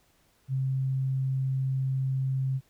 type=tone; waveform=sine; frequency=132.8 Hz; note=C3; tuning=26 cents sharp; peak=-25 dBFS; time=0.48-2.61 s; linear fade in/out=50 ms; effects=pink hiss -66 dBFS RMS until 2.69 s